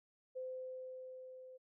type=tone with level ramp; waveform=sine; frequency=514 Hz; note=C5; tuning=31 cents flat; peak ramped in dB=-40 to -52 dBFS; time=0.35-1.58 s; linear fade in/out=20 ms; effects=none